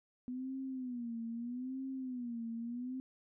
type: tone with vibrato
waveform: sine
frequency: 246.9 Hz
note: B3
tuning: in tune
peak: -38 dBFS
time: 0.28-3 s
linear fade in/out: 0 ms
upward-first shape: sine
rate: 0.79 Hz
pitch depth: 130 cents each way
effects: none